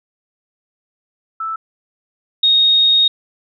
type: tone pair in turn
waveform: sine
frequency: 1318.5 / 3729 Hz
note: E6 / A#7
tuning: 0 / 0 cents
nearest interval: octave + tritone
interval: 1800 cents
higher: second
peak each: -20 / -9 dBFS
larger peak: second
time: 1.4-1.56 / 2.43-3.08 s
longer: second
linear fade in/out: 5 ms
effects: none